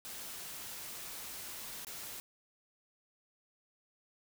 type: noise with dropouts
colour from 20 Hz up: white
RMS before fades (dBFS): -45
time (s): 0.05-2.2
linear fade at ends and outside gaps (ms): 0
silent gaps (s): 1.848-1.869
effects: none